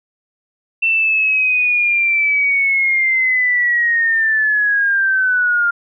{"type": "linear sweep", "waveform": "sine", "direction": "down", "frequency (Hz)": [2690, 1396.9], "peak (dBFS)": -12, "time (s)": [0.82, 5.71], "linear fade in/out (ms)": 10, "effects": []}